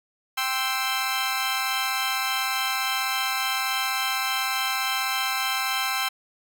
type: chord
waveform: 15% pulse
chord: C major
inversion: second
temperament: equal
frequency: 784 / 1046.5 / 1318.5 Hz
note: G5 / C6 / E6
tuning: 0 / 0 / 0 cents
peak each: -22 dBFS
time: 0.37-6.09 s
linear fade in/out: 10 ms
effects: none